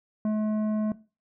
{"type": "tone with tanh clipping", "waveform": "triangle", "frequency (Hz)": 214.3, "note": "A3", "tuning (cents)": -45, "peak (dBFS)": -25, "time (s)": [0.25, 0.92], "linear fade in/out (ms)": 2, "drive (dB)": 14, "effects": ["noise-tail reverb RT60 0.3 s tail -17 dB re dry"]}